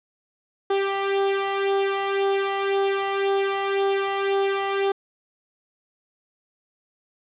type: tone with flanger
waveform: sawtooth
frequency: 393.6 Hz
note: G4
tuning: 7 cents sharp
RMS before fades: -23 dBFS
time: 0.7-4.92 s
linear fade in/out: 5 ms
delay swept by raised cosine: 0.2 to 1.03 ms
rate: 1.9 Hz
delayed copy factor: +0.65
effects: resampled to 8000 Hz + 8-bit